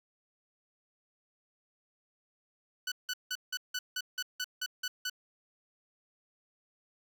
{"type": "tone bursts", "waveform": "15% pulse", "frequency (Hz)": 1490, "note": "F#6", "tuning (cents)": 12, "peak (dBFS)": -26, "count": 11, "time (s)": [2.87, 5.098], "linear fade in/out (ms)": 5, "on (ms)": 48, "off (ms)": 170, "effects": []}